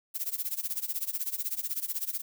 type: noise with tremolo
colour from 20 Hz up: violet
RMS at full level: -30 dBFS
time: 0.14-2.22 s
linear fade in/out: 20 ms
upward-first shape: sine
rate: 16 Hz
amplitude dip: 90%
effects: none